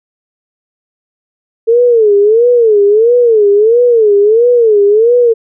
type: tone with vibrato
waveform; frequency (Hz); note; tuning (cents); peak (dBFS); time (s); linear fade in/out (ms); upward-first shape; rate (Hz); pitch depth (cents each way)
sine; 444.2; A4; +16; -4; 1.67-5.34; 20; sine; 1.5; 170
effects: none